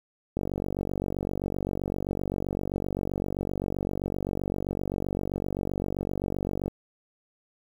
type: click train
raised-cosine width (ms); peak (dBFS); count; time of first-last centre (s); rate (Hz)
2; -16; 302; 0.37-6.68; 47.7
effects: 8-bit